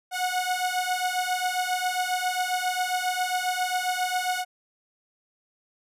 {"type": "beating tone pair", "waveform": "sawtooth", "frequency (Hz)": [728, 735.4], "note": ["F#5", "F#5"], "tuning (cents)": [-28, -11], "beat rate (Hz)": 7.4, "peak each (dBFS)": -24, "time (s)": [0.11, 4.45], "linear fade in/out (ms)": 50, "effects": ["resampled to 32000 Hz"]}